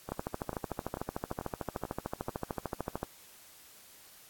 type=two click trains; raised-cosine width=1 ms; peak=-19 / -23 dBFS; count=40 / 6; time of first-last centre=0.12-3.03 / 0.09-2.293 s; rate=13.4 / 2.27 Hz; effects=white hiss -56 dBFS RMS until 4.29 s + AAC 64 kbps